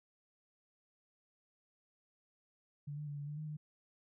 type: tone with pitch steps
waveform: sine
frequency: 145 / 149.4 / 144.9 / 144 / 148.2 / 154 / 151.1 Hz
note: D3 / D3 / D3 / D3 / D3 / D#3 / D3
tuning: -22 / +30 / -23 / -34 / +16 / -17 / +50 cents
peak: -40 dBFS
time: 2.87-3.57 s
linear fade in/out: 10 ms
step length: 100 ms
effects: none